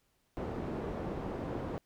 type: low-pass noise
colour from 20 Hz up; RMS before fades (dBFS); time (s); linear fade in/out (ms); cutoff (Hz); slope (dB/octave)
white; -38; 0.37-1.78; 0; 500; 12
effects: pink hiss -75 dBFS RMS until 1.85 s